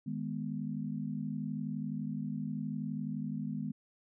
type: chord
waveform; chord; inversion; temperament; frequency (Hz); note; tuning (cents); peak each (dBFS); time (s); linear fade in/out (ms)
sine; G# minor; second; equal; 155.56 / 207.7 / 246.9; D#3 / G#3 / B3; 0 / 0 / 0; -39 / -38 / -39; 0.06-3.72; 10
effects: none